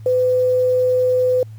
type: tone with quantisation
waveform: sine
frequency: 505 Hz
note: B4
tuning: 39 cents sharp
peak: -13 dBFS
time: 0.06-1.43 s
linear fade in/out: 2 ms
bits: 7
effects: added 109 Hz sine -33 dBFS peak until 1.58 s + pink hiss -57 dBFS RMS until 1.58 s